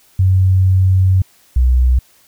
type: tone pair in turn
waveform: sine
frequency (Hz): 93.9 / 62.69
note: F#2 / B1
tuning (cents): +26 / +27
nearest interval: perfect fifth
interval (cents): 699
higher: first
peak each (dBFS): -8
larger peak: neither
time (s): 0.19-1.22 / 1.56-1.99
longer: first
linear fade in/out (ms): 5
effects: white hiss -51 dBFS RMS until 2.27 s